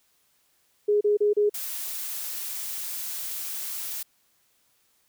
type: tone bursts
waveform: sine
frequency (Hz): 415.3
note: G#4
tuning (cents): 0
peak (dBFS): -18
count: 4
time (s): 0.88-1.496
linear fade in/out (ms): 10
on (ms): 130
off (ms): 32
type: noise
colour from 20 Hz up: blue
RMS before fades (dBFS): -33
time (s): 1.54-4.03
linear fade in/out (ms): 5
effects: white hiss -67 dBFS RMS until 5.08 s